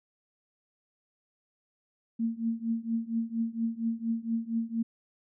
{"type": "tone with tremolo", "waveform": "sine", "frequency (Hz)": 228.4, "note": "A#3", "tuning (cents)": -35, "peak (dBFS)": -24, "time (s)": [2.19, 4.83], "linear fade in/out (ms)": 10, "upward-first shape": "triangle", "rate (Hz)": 4.3, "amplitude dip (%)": 95, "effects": []}